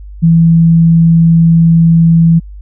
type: tone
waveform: sine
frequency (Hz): 165.7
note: E3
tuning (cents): +9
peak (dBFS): -3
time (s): 0.22-2.4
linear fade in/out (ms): 20
effects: added 50 Hz sine -26 dBFS peak until 2.61 s